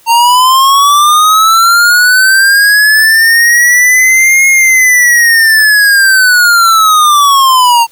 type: linear two-way sweep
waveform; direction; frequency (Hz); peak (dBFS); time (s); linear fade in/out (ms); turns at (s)
square; up then down; 913 to 2158 to 913; -4; 0.06-7.87; 50; 4.47
effects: white hiss -44 dBFS RMS until 7.91 s